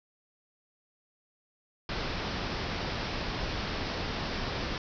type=low-pass noise; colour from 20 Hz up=pink; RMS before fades=-34 dBFS; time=1.89-4.78 s; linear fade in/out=2 ms; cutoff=5500 Hz; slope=96 dB/octave; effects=none